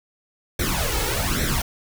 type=noise with flanger; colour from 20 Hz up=pink; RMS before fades=-23 dBFS; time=0.59-1.62 s; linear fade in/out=5 ms; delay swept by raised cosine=0.51 to 2.31 ms; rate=1.2 Hz; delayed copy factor=+0.75; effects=none